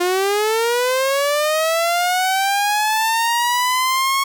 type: linear sweep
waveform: sawtooth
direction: up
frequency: 349.9 to 1100 Hz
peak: -12 dBFS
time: 0-4.24 s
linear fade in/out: 10 ms
effects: none